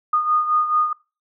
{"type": "beating tone pair", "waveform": "sine", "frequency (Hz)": [1228, 1232.6], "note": ["D#6", "D#6"], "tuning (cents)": [-23, -17], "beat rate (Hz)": 4.6, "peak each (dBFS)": [-17, -24], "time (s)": [0.13, 0.93], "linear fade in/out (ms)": 5, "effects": ["noise-tail reverb RT60 0.3 s tail -21 dB re dry"]}